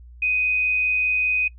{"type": "tone with amplitude modulation", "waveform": "sine", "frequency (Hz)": 2500, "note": "D#7", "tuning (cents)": 8, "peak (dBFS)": -17, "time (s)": [0.22, 1.48], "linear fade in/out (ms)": 5, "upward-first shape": "sine", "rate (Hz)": 105, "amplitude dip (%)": 35, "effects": ["noise-tail reverb RT60 0.1 s tail -21 dB re dry", "added 60 Hz sine -41 dBFS peak until 1.58 s"]}